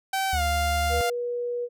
sawtooth tone with pitch glide, 771 to 698.9 Hz, G5 to F5, -29 to +1 cents, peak -20 dBFS, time 0.13-1.1 s, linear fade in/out 5 ms, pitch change -170 cents, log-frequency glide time 0.31-0.42 s
triangle tone with vibrato, 73.9 Hz, D2, 11 cents sharp, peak -24 dBFS, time 0.33-1.01 s, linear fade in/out 0 ms, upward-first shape sine, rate 10 Hz, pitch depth 13 cents each way
sine tone, 483.3 Hz, B4, 38 cents flat, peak -26 dBFS, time 0.89-1.69 s, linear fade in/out 50 ms
effects none

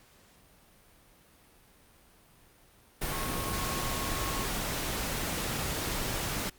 sine tone in noise, 1090 Hz, C#6, 29 cents flat, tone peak -39 dBFS, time 3.11-4.45 s, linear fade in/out 10 ms, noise pink, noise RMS -33 dBFS, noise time 3.01-6.5 s, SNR -9 dB, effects pink hiss -60 dBFS RMS until 6.58 s + Opus 48 kbps

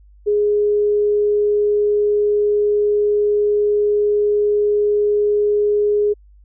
sine tone, 415.3 Hz, G#4, in tune, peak -13 dBFS, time 0.26-6.14 s, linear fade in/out 20 ms, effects added 50 Hz sine -44 dBFS peak until 6.44 s

